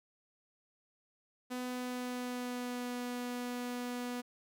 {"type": "tone with pitch glide", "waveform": "sawtooth", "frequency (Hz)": [250, 245.4], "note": ["B3", "B3"], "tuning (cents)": [21, -11], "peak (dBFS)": -33, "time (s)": [1.5, 4.22], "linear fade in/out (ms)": 20, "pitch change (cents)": -32, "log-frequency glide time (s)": [1.65, 2.97], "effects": []}